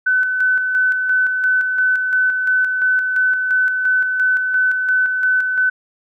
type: tone with tremolo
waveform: sine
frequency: 1510 Hz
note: F#6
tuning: 35 cents sharp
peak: -12 dBFS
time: 0.06-5.7 s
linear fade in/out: 10 ms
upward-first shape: square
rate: 2.9 Hz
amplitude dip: 40%
effects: none